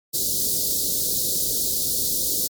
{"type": "band-stop noise", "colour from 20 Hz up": "white", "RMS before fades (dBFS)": -23, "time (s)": [0.13, 2.48], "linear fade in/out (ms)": 20, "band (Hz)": [560, 3900], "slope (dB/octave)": 48, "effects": ["MP3 96 kbps"]}